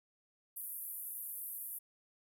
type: band-pass noise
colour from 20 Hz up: pink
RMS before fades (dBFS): -44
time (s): 0.56-1.79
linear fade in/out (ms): 10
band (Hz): 11000 to 14000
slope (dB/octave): 48
effects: none